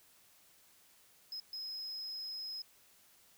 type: tone bursts at uneven times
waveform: triangle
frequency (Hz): 5110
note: D#8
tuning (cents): +45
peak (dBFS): -39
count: 2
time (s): 1.32-1.4 / 1.53-2.62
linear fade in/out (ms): 2
effects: white hiss -65 dBFS RMS until 3.37 s